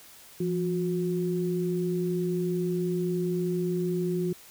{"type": "tone pair together", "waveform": "sine", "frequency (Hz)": [172, 361.7], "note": ["F3", "F#4"], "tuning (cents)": [-26, -39], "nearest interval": "octave + minor second", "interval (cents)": 1287, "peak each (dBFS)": -28, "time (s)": [0.4, 4.33], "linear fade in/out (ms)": 5, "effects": ["white hiss -51 dBFS RMS until 4.5 s"]}